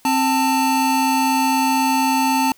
square tone pair together, 264.3 / 889 Hz, C4 / A5, +18 / +18 cents, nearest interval octave + major sixth, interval 2100 cents, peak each -20 / -18 dBFS, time 0.05-2.52 s, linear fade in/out 2 ms, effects white hiss -54 dBFS RMS until 2.57 s

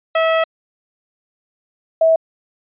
sawtooth / sine tone pair in turn, 649 / 649 Hz, E5 / E5, -27 / -27 cents, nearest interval unison, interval 0 cents, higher neither, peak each -9 dBFS, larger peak neither, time 0.15-0.44 / 2.01-2.16 s, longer first, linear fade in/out 5 ms, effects resampled to 8000 Hz

